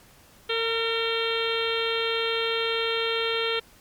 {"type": "harmonic tone with a mistuned harmonic", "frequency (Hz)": 455.4, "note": "A#4", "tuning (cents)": -40, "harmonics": [1, 2, 3, 4, 5, 6, 7, 8, 9], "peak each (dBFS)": [-27, -39, -32, -36, -34, -34, -30, -34, -39], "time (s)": [0.49, 3.6], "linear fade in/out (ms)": 10, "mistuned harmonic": 2, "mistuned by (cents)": 27, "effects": ["pink hiss -54 dBFS RMS until 3.8 s", "MP3 96 kbps"]}